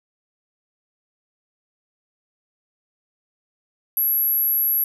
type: tone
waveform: sine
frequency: 11630 Hz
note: F#9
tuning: 31 cents flat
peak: -17 dBFS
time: 3.97-4.84 s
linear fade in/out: 2 ms
effects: none